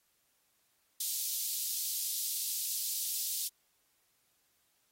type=high-pass noise; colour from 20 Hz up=white; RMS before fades=-35 dBFS; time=1-3.48 s; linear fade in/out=5 ms; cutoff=3800 Hz; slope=24 dB/octave; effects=white hiss -74 dBFS RMS until 4.91 s + AAC 48 kbps